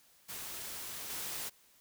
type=noise with level steps; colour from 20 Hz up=white; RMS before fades=-43 / -40 dBFS; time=0.28-1.5 s; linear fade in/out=20 ms; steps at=1.1 s; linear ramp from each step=2 ms; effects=white hiss -65 dBFS RMS until 1.8 s